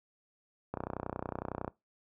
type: click train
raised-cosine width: 1 ms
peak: -21 dBFS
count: 30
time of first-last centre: 0.74-1.679 s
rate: 30.9 Hz
effects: noise-tail reverb RT60 0.2 s tail -21 dB re dry + high-pass 60 Hz 12 dB/octave